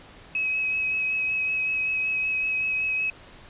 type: tone with vibrato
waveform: sine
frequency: 2553 Hz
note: D#7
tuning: 44 cents sharp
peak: -23 dBFS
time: 0.35-3.1 s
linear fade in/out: 2 ms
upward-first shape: sine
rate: 5.3 Hz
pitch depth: 14 cents each way
effects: pink hiss -48 dBFS RMS until 3.49 s + resampled to 8000 Hz